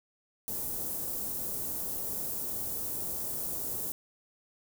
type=band-stop noise; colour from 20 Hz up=white; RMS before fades=-35 dBFS; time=0.48-3.92 s; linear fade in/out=0 ms; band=560 to 11000 Hz; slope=12 dB/octave; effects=none